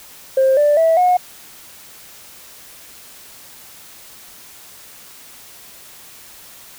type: tone with pitch steps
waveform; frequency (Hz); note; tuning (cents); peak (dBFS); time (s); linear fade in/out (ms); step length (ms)
sine; 530 / 588.1 / 652.5 / 724; C5 / D5 / E5 / F#5; +22 / +2 / -18 / -38; -9; 0.37-1.17; 5; 200
effects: tanh soft clip ceiling -7 dBFS + white hiss -41 dBFS RMS until 6.78 s